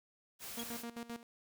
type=noise; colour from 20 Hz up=white; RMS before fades=-46 dBFS; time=0.39-0.85 s; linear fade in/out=50 ms
type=tone with tremolo; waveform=sawtooth; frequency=234.6 Hz; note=A#3; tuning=11 cents sharp; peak=-37 dBFS; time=0.57-1.23 s; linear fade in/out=5 ms; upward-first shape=square; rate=7.6 Hz; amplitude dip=80%
type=tone with exponential decay; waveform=sawtooth; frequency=3300 Hz; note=G#7; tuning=12 cents flat; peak=-36 dBFS; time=0.59-0.67 s; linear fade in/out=5 ms; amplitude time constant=17 ms
effects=none